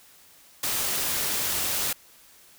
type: noise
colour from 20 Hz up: white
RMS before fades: -27 dBFS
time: 0.63-1.93 s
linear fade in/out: 5 ms
effects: white hiss -54 dBFS RMS until 2.58 s